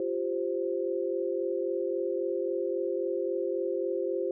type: chord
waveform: sine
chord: F suspended second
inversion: none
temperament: just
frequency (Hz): 349.2 / 392.9 / 523.8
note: F4 / G4 / C5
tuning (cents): 0 / +4 / +2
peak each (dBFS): -32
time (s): 0-4.31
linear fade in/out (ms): 2
effects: none